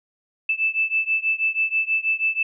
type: beating tone pair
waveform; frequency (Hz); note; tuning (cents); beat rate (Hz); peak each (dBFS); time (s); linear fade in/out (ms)
sine; 2632 / 2638.2; E7 / E7; -3 / +1; 6.2; -22 / -23; 0.49-2.43; 5
effects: none